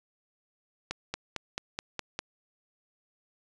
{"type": "accelerating click train", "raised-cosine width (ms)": 0.2, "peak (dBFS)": -15, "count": 7, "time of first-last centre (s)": [0.91, 2.191], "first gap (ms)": 230, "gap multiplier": 0.97, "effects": ["resampled to 22050 Hz"]}